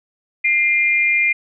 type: tone pair together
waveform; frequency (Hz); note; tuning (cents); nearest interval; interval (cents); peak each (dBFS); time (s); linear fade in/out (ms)
sine; 2093 / 2407; C7 / D7; 0 / +42; major second; 242; -16; 0.44-1.33; 10
effects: none